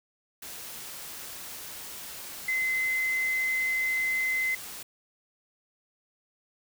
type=tone in noise; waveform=sine; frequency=2053 Hz; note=C7; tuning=33 cents flat; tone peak=-25 dBFS; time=2.48-4.55 s; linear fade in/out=5 ms; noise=white; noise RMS=-41 dBFS; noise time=0.42-4.83 s; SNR=+13 dB; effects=none